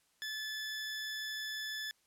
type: tone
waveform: 20% pulse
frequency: 1734 Hz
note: A6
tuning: 26 cents flat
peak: -33 dBFS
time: 0.22-1.91 s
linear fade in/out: 0 ms
effects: white hiss -73 dBFS RMS until 2.06 s + low-pass 11000 Hz 12 dB/octave